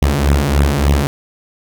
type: beating tone pair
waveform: sawtooth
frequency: 69.1 / 72.5 Hz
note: C#2 / D2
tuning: -5 / -22 cents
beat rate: 3.4 Hz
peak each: -10 dBFS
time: 0.02-1.07 s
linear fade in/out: 0 ms
effects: none